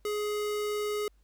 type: tone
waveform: square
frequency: 418.5 Hz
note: G#4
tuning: 13 cents sharp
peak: -30 dBFS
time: 0.05-1.08 s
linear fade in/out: 2 ms
effects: added 50 Hz sine -60 dBFS peak until 1.23 s + pink hiss -74 dBFS RMS until 1.23 s